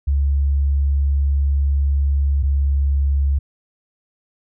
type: tone pair in turn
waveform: sine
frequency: 70 / 69.68 Hz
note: C#2 / C#2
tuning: +18 / +10 cents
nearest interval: unison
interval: 8 cents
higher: first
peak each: -14 dBFS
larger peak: neither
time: 0.07-2.43 / 2.43-3.39 s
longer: first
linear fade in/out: 10 ms
effects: none